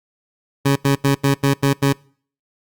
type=tone bursts; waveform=20% pulse; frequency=138.7 Hz; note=C#3; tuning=1 cent sharp; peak=-8 dBFS; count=7; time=0.65-1.93 s; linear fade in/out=10 ms; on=110 ms; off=85 ms; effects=noise-tail reverb RT60 0.5 s tail -25 dB re dry + Opus 48 kbps